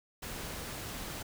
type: noise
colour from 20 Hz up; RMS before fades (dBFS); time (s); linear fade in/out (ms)
pink; -41; 0.22-1.23; 10
effects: none

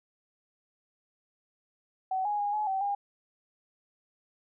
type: tone with pitch steps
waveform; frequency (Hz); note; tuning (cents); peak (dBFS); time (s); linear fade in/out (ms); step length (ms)
sine; 756 / 830 / 819 / 847 / 769 / 808; F#5 / G#5 / G#5 / G#5 / G5 / G#5; +37 / -1 / -24 / +34 / -33 / -48; -27; 2.11-2.95; 5; 140
effects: none

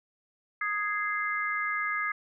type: chord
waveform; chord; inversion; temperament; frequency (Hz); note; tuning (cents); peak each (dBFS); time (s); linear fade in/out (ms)
sine; Ab major; second; equal with one note detuned; 1244.5 / 1661.2 / 2081; Eb6 / Ab6 / C7; 0 / 0 / -10; -32; 0.61-2.12; 5
effects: none

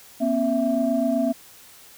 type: tone cluster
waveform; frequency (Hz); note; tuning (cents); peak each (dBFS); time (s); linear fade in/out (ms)
sine; 239.5 / 267.4 / 662; A#3 / C4 / E5; +47 / +38 / +7; -23; 0.2-1.33; 20
effects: tanh soft clip ceiling -10 dBFS + white hiss -48 dBFS RMS until 1.97 s

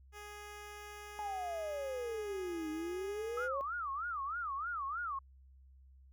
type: tone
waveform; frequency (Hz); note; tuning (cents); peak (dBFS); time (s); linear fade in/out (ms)
10% pulse; 415.3; G#4; 0; -39; 0.12-3.49; 50
type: exponential two-way sweep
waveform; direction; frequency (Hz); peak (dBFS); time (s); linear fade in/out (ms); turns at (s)
sine; down then up; 851 to 307.1 to 566; -37; 1.19-3.61; 0; 2.7
type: tone with vibrato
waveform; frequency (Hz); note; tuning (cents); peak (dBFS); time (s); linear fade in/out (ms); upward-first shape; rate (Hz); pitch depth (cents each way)
sine; 1249; D#6; +6; -36; 3.37-5.19; 5; sine; 3.2; 250
effects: added 66 Hz sine -57 dBFS peak until 6.12 s

